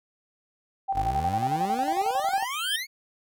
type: tone with tremolo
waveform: sine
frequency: 781 Hz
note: G5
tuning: 7 cents flat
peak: -22 dBFS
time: 0.88-2.45 s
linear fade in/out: 20 ms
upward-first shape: square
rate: 11 Hz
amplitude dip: 60%
type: exponential sweep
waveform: 25% pulse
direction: up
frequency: 44.14 to 2256 Hz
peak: -26 dBFS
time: 0.93-2.87 s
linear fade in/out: 50 ms
type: tone with exponential growth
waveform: square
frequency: 3136 Hz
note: G7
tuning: in tune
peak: -24 dBFS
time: 2.11-2.76 s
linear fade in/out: 2 ms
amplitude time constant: 140 ms
effects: none